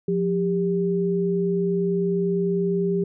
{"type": "tone pair together", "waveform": "sine", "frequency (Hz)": [177.11, 397.6], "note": ["F3", "G4"], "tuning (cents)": [25, 25], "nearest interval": "octave + major second", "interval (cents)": 1400, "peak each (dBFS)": [-23, -22], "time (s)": [0.08, 3.04], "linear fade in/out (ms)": 5, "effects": []}